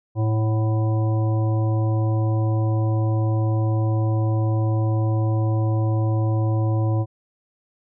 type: harmonic tone with a mistuned harmonic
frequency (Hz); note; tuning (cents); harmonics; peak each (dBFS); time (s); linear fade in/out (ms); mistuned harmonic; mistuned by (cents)
110; A2; 0; 1 / 3 / 5 / 7 / 9; -18 / -28 / -32 / -35 / -37; 0.15-7.06; 50; 7; -44
effects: none